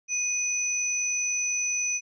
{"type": "tone pair together", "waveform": "sine", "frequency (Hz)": [2489, 5985], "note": ["D#7", "F#8"], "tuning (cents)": [0, 19], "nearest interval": "octave + minor third", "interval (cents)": 1519, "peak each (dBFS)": [-30, -26], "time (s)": [0.08, 2.01], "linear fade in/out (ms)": 50, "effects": []}